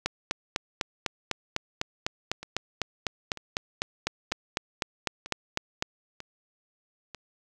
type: two click trains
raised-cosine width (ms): 0.2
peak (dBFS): -22 / -9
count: 6 / 24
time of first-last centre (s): 2.43-7.147 / 0.06-5.824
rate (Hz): 1.06 / 3.99
effects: none